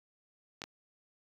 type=clicks; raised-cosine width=0.2 ms; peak=-22 dBFS; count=2; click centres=0.618 / 0.639 s; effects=high-pass 80 Hz 12 dB/octave + 9-bit